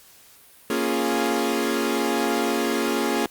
sawtooth chord, Bb minor seventh, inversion none, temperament equal, 233.1 / 277.2 / 349.2 / 415.3 Hz, Bb3 / Db4 / F4 / Ab4, 0 / 0 / 0 / 0 cents, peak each -23 dBFS, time 0.7-3.26 s, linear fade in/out 2 ms, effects white hiss -51 dBFS RMS until 3.3 s + Opus 48 kbps

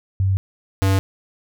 sine / square tone pair in turn, 96 / 96.51 Hz, G2 / G2, -36 / -27 cents, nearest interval unison, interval 9 cents, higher second, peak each -15 dBFS, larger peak neither, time 0.2-0.37 / 0.82-0.99 s, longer neither, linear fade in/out 0 ms, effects none

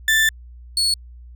35% pulse tone pair in turn, 1767 / 4390 Hz, A6 / C#8, +7 / -18 cents, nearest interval octave + major third, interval 1575 cents, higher second, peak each -12 / -15 dBFS, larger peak first, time 0.08-0.29 / 0.77-0.94 s, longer first, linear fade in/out 2 ms, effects added 60 Hz sine -38 dBFS peak until 1.35 s

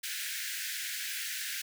pink high-pass noise, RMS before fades -37 dBFS, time 0.03-1.62 s, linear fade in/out 10 ms, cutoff 1500 Hz, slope 96 dB/octave, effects none

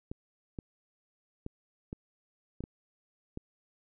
clicks, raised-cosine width 3 ms, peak -25 dBFS, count 7, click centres 0.115 / 0.588 / 1.464 / 1.929 / 2.606 / 2.639 / 3.374 s, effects none

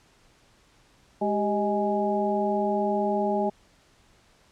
harmonic tone with a mistuned harmonic, 207.7 Hz, G#3, in tune, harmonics 1 / 2 / 3 / 4, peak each -28 / -28 / -28 / -28 dBFS, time 1.21-3.5 s, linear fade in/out 10 ms, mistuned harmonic 2, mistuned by -98 cents, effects pink hiss -60 dBFS RMS until 4.51 s + low-pass 8000 Hz 12 dB/octave

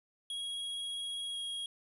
square tone with pitch glide, 3305 to 3284 Hz, G#7 to G#7, -9 to -20 cents, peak -37 dBFS, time 0.3-1.66 s, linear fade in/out 2 ms, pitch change -11 cents, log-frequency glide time 1.31-1.36 s, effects resampled to 24000 Hz + 11-bit

